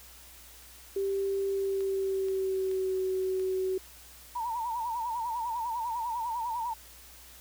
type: tone with pitch glide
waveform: sine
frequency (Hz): 392 to 375.8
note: G4 to F#4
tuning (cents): 0 to +27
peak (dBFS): -27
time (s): 0.96-3.78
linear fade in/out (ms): 5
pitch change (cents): -73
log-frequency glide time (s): 1.5-2.98
type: clicks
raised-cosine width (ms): 0.2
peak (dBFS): -32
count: 4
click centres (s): 1.807 / 2.285 / 2.714 / 3.397
type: tone with vibrato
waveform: sine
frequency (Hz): 932.3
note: A#5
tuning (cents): 0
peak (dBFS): -30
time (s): 4.35-6.74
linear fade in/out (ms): 10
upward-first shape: triangle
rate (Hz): 10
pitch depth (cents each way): 110
effects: added 60 Hz sine -56 dBFS peak until 7.4 s + white hiss -52 dBFS RMS until 7.4 s